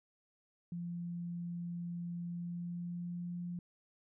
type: tone with pitch glide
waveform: sine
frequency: 172.8 to 175.11 Hz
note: F3 to F3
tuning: -18 to +5 cents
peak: -38 dBFS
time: 0.72-3.59 s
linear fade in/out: 2 ms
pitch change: +23 cents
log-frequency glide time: 2.23-3.41 s
effects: none